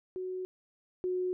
sine tone pair in turn, 370 / 365.5 Hz, F#4 / F#4, 0 / -21 cents, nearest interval unison, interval 21 cents, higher first, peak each -34 / -29 dBFS, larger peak second, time 0.16-0.45 / 1.04-1.33 s, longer neither, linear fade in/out 0 ms, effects none

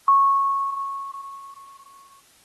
sine tone with exponential decay, 1101 Hz, C#6, 12 cents flat, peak -11 dBFS, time 0.08-2.2 s, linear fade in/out 2 ms, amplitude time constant 460 ms, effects white hiss -56 dBFS RMS until 2.44 s + AAC 32 kbps

